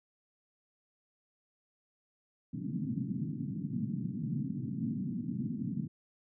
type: band-pass noise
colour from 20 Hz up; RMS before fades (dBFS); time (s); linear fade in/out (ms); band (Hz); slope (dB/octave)
white; -36; 2.53-5.88; 10; 120 to 260; 48
effects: none